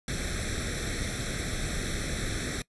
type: noise with comb filter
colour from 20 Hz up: pink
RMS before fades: -32 dBFS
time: 0.08-2.62 s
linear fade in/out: 2 ms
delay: 0.52 ms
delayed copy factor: +0.85
effects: noise-tail reverb RT60 0.1 s tail -21 dB re dry + resampled to 24000 Hz